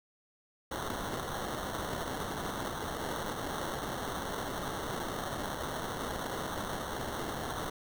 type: noise with sample-and-hold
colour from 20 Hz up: violet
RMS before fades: -37 dBFS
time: 0.71-7.7 s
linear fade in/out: 5 ms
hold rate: 2450 Hz
effects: none